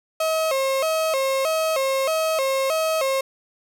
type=tone with vibrato; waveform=35% pulse; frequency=585 Hz; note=D5; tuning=7 cents flat; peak=-18 dBFS; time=0.2-3.21 s; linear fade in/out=5 ms; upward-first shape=square; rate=1.6 Hz; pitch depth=150 cents each way; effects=none